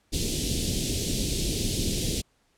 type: band-stop noise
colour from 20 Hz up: pink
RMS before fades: -27 dBFS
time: 0.12-2.22 s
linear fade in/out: 20 ms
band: 430 to 3200 Hz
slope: 24 dB/octave
effects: pink hiss -68 dBFS RMS until 2.57 s + low-pass 10000 Hz 12 dB/octave